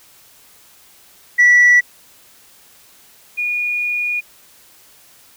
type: tone pair in turn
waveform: sine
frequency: 1953 / 2444 Hz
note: B6 / D#7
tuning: -20 / -32 cents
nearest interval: major third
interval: 388 cents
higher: second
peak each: -5 / -17 dBFS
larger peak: first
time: 1.38-1.81 / 3.37-4.21 s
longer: second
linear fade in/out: 20 ms
effects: tanh soft clip ceiling -5 dBFS + white hiss -48 dBFS RMS until 5.36 s